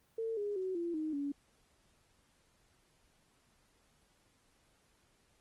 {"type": "tone with pitch steps", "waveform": "sine", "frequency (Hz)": [450.8, 411, 374.7, 341.6, 311.5, 284], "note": ["A4", "G#4", "F#4", "F4", "D#4", "C#4"], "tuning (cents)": [42, -18, 22, -38, 2, 42], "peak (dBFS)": -34, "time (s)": [0.18, 1.32], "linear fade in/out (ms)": 5, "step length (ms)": 190, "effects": ["pink hiss -71 dBFS RMS until 5.4 s", "Opus 24 kbps"]}